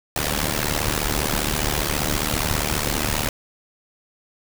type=noise with amplitude modulation; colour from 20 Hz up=pink; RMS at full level=-19 dBFS; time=0.16-3.29 s; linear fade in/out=2 ms; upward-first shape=sine; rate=74.9 Hz; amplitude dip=90%; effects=none